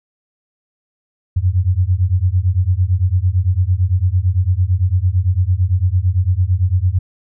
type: beating tone pair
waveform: sine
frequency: 87.31 / 96.21 Hz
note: F2 / G2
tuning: 0 / -32 cents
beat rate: 8.9 Hz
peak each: -15 dBFS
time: 1.36-6.99 s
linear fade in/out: 10 ms
effects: none